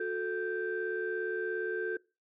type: tone cluster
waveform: sine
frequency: 363.4 / 440.6 / 1565 Hz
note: F#4 / A4 / G6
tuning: -31 / +2 / -3 cents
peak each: -35 / -34 / -36 dBFS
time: 0-1.97 s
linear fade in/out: 5 ms
effects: noise-tail reverb RT60 0.3 s tail -23 dB re dry + tanh soft clip ceiling -23 dBFS